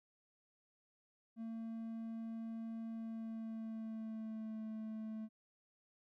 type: tone with pitch glide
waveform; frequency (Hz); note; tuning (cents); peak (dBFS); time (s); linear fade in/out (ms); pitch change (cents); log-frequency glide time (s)
triangle; 226.1 to 218.9; A3 to A3; +47 to -9; -40; 1.36-5.29; 50; -56; 2.89-4.62
effects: none